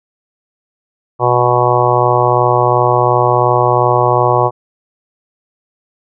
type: harmonic tone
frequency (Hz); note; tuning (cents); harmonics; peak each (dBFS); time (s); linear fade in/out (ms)
122.8; B2; -9; 1 / 3 / 4 / 5 / 6 / 7 / 8 / 9; -17 / -17 / -17 / -17 / -17 / -17 / -17 / -17; 1.19-4.51; 50
effects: none